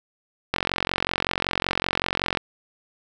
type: click train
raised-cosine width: 0.3 ms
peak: -5 dBFS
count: 84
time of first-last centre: 0.54-2.372 s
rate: 45.3 Hz
effects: none